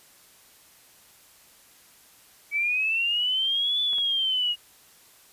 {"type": "linear two-way sweep", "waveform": "sine", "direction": "up then down", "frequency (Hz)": [2270, 3483, 2860], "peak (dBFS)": -22, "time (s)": [2.51, 4.56], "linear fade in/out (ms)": 50, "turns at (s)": 3.81}
{"type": "clicks", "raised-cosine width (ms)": 0.5, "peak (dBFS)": -29, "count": 2, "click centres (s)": [3.932, 3.984]}
{"effects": ["white hiss -55 dBFS RMS until 5.32 s", "resampled to 32000 Hz"]}